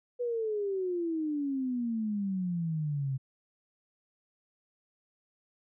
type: exponential sweep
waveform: sine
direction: down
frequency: 493.9 to 130.81 Hz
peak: -29 dBFS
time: 0.19-3.18 s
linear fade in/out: 20 ms
effects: none